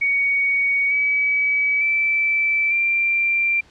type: tone with pitch steps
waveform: sine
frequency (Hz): 2241 / 2281 / 2323 / 2365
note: C#7 / C#7 / D7 / D7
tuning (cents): +18 / +49 / -20 / +12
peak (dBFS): -16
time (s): 0.01-3.61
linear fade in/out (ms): 10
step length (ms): 900
effects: pink hiss -52 dBFS RMS until 3.7 s + low-pass 5000 Hz 12 dB/octave